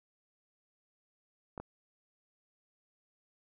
clicks, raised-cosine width 1 ms, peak -28 dBFS, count 2, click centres 1.578 / 1.6 s, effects none

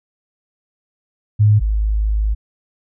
sine tone pair in turn, 105.5 / 52.75 Hz, G#2 / G#1, +28 / +28 cents, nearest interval octave, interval 1200 cents, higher first, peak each -8 / -14 dBFS, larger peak first, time 1.39-1.6 / 1.6-2.35 s, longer second, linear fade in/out 20 ms, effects none

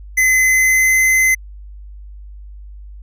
square tone with pitch glide, 2038 to 2051 Hz, C7 to C7, -46 to -35 cents, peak -11 dBFS, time 0.17-1.35 s, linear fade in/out 10 ms, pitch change +11 cents, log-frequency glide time 0.34-0.99 s, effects added 50 Hz sine -32 dBFS peak until 3.02 s

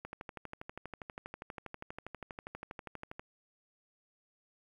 click train, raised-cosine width 0.5 ms, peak -27 dBFS, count 40, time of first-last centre 0.05-3.195 s, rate 12.4 Hz, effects 10-bit

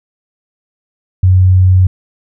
sine tone, 92.6 Hz, F#2, 2 cents sharp, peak -4 dBFS, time 1.23-1.87 s, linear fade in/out 5 ms, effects none

